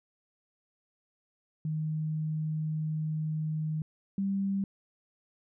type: tone pair in turn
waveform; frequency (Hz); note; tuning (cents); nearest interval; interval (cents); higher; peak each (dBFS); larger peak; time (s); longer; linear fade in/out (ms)
sine; 155.6 / 196.04; D#3 / G3; 0 / 0; major third; 400; second; -29 / -27; second; 1.65-3.82 / 4.18-4.64; first; 2
effects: none